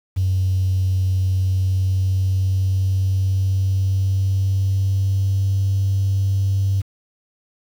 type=tone with pitch glide; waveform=triangle; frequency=93.6 to 97.46 Hz; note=F#2 to G2; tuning=+20 to -10 cents; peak=-12 dBFS; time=0.16-6.82 s; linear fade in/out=20 ms; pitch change=+70 cents; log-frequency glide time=1.16-5.58 s; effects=tanh soft clip ceiling -13 dBFS + 7-bit